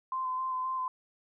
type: tone with vibrato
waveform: sine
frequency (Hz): 1033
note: C6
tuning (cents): -22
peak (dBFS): -30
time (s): 0.12-0.88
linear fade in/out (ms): 2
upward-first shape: square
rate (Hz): 3.8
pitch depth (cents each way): 15
effects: none